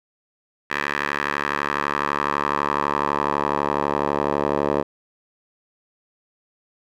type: tone with band-pass filter sweep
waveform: 10% pulse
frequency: 72 Hz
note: D2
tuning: 34 cents flat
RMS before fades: -23 dBFS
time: 0.7-4.83 s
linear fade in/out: 10 ms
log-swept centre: 1800 to 640 Hz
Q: 2
effects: none